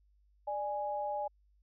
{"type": "tone pair together", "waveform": "sine", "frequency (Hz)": [592.7, 830], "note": ["D5", "G#5"], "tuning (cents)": [16, -1], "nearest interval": "tritone", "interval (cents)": 583, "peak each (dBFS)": [-37, -35], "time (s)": [0.47, 1.28], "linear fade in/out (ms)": 10, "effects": ["added 50 Hz sine -65 dBFS peak until 1.62 s"]}